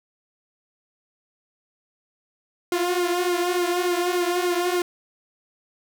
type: tone with flanger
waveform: sawtooth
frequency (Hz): 354.2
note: F4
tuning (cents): +24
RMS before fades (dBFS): -23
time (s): 2.72-4.82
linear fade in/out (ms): 2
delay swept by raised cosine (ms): 1.1 to 5.2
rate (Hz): 3.4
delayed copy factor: -0.7
effects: none